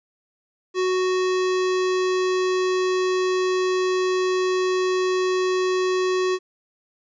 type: tone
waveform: square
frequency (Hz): 370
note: F#4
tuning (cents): 0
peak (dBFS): -20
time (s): 0.74-6.39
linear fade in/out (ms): 50
effects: resampled to 16000 Hz + 10-bit